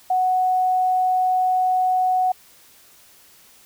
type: tone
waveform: sine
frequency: 740 Hz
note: F#5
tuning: in tune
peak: -16 dBFS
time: 0.1-2.32 s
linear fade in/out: 5 ms
effects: white hiss -51 dBFS RMS until 3.65 s